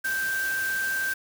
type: tone in noise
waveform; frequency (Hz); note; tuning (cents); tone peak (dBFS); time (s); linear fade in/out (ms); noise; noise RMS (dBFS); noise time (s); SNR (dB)
sine; 1568; G6; 0; -25; 0.04-1.14; 10; white; -36; 0.04-1.14; +8
effects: none